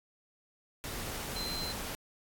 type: tone in noise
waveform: sine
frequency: 4094 Hz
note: C8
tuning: 38 cents flat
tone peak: -37 dBFS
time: 1.36-1.72 s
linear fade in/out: 0 ms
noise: pink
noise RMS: -39 dBFS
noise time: 0.84-1.95 s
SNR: -1 dB
effects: AAC 64 kbps